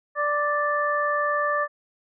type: harmonic tone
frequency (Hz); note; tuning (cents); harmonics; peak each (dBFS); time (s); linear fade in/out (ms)
587.3; D5; 0; 1 / 2 / 3; -26 / -24 / -27; 0.15-1.68; 50
effects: none